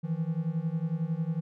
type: beating tone pair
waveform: triangle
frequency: 157.5 / 168.5 Hz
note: D#3 / E3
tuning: +21 / +38 cents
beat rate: 11 Hz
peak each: -29 dBFS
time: 0.03-1.41 s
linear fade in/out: 20 ms
effects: none